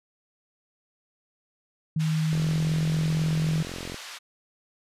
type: tone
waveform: sine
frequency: 157.8 Hz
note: D#3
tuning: 25 cents sharp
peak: -22 dBFS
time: 1.96-3.63 s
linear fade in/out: 5 ms
type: band-pass noise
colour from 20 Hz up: white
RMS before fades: -41 dBFS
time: 1.99-4.19 s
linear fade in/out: 20 ms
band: 890 to 4700 Hz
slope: 12 dB/octave
type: click train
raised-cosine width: 2 ms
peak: -23 dBFS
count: 72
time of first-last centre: 2.33-3.944 s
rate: 44 Hz
effects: resampled to 32000 Hz